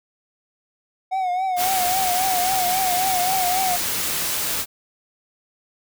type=tone with vibrato; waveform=triangle; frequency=740 Hz; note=F#5; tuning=in tune; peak=-18 dBFS; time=1.11-3.77 s; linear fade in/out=20 ms; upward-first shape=triangle; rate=3.7 Hz; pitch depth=79 cents each way
type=noise; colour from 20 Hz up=white; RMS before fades=-24 dBFS; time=1.56-4.66 s; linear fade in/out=50 ms
effects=none